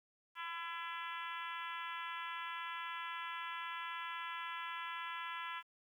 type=harmonic tone; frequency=336.2 Hz; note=E4; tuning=34 cents sharp; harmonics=3 / 4 / 5 / 6 / 7 / 8 / 9 / 10; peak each=-45 / -47 / -49 / -51 / -52 / -53 / -54 / -55 dBFS; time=0.35-5.63 s; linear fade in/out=50 ms; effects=12-bit